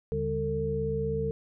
sine tone cluster, 76.5 / 145.3 / 201.3 / 449.1 Hz, D#2 / D3 / G3 / A4, -29 / -18 / +46 / +35 cents, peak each -36 / -33 / -37 / -29 dBFS, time 0.12-1.31 s, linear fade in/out 0 ms, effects none

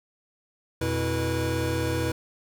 square tone cluster, 86.9 / 122.6 / 326.6 / 486.3 Hz, F2 / B2 / E4 / B4, -8 / -12 / -16 / -27 cents, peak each -31 dBFS, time 0.81-2.12 s, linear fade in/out 5 ms, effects none

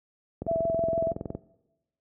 click train, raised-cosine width 2 ms, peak -19 dBFS, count 21, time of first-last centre 0.42-1.35 s, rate 21.5 Hz
sine tone with vibrato, 662 Hz, E5, 7 cents sharp, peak -23 dBFS, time 0.47-1.13 s, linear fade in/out 20 ms, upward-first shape triangle, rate 6.5 Hz, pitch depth 18 cents each way
effects noise-tail reverb RT60 1.0 s tail -20 dB re dry + high-pass 60 Hz 12 dB/octave

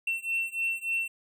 triangle beating tone pair, 2700 / 2703.4 Hz, E7 / E7, +41 / +43 cents, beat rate 3.4 Hz, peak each -30 / -29 dBFS, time 0.07-1.08 s, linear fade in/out 5 ms, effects none

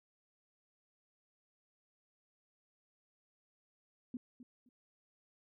sine tone with echo, 246.9 Hz, B3, in tune, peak -38 dBFS, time 4.14-4.17 s, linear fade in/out 2 ms, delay 260 ms, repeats 2, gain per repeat -13 dB, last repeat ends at 4.69 s, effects none

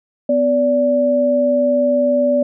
sine tone pair together, 251 / 579 Hz, B3 / D5, +28 / -25 cents, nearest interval octave + major second, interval 1447 cents, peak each -18 / -13 dBFS, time 0.29-2.43 s, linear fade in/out 5 ms, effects none

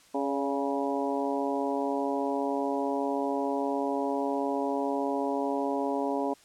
harmonic tone with a mistuned harmonic, 138.59 Hz, C#3, in tune, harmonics 2 / 3 / 4 / 5 / 6 / 7, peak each -31 / -33 / -34 / -35 / -36 / -36 dBFS, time 0.14-6.34 s, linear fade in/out 10 ms, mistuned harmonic 4, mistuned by +42 cents, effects white hiss -58 dBFS RMS until 6.44 s + low-pass 9000 Hz 12 dB/octave

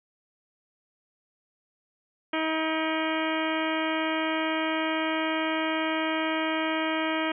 harmonic tone with a mistuned harmonic, 317.8 Hz, D#4, 37 cents sharp, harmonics 1 / 2 / 3 / 4 / 5 / 6 / 7 / 8 / 9 / 10, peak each -29 / -32 / -34 / -35 / -36 / -37 / -37 / -38 / -39 / -39 dBFS, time 2.33-7.32 s, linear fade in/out 5 ms, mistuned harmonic 8, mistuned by -75 cents, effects none

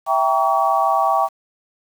sine chord, E diminished seventh, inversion none, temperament equal with one note detuned, 659.3 / 784 / 932.3 / 1132.7 Hz, E5 / G5 / Bb5 / Db6, 0 / 0 / 0 / +37 cents, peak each -21 / -18 / -23 / -19 dBFS, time 0.06-1.29 s, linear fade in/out 50 ms, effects 7-bit

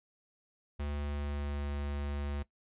square tone with pitch glide, 72.7 to 71.78 Hz, D2 to D2, -17 to -39 cents, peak -35 dBFS, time 0.79-2.43 s, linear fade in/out 10 ms, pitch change -22 cents, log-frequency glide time 0.94-1.68 s, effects noise-tail reverb RT60 0.1 s tail -18 dB re dry + resampled to 8000 Hz

